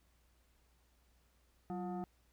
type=tone with frequency modulation; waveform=sine; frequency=186.9 Hz; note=F#3; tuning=18 cents sharp; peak=-38 dBFS; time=1.7-2.04 s; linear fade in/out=0 ms; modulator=535 Hz; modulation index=1.1; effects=added 60 Hz sine -70 dBFS peak until 2.32 s + pink hiss -75 dBFS RMS until 2.32 s